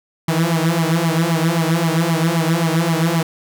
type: tone with flanger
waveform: sawtooth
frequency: 164.81 Hz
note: E3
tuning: in tune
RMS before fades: -17 dBFS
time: 0.28-3.23 s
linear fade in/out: 5 ms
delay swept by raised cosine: 0.93 to 5.53 ms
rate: 3.8 Hz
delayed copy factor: +0.9
effects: none